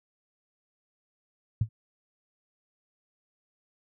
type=tone with exponential decay; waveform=sine; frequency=110.2 Hz; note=A2; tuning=3 cents sharp; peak=-18 dBFS; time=1.61-1.69 s; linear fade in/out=5 ms; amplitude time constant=17 ms; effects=none